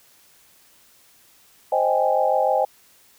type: chord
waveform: sine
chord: Ab major seventh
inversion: first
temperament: equal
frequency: 523.3 / 622.3 / 784 / 830.6 Hz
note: C5 / Eb5 / G5 / Ab5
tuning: 0 / 0 / 0 / 0 cents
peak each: -22 / -22 / -22 / -24 dBFS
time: 1.72-2.65 s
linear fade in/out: 5 ms
effects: white hiss -55 dBFS RMS until 3.18 s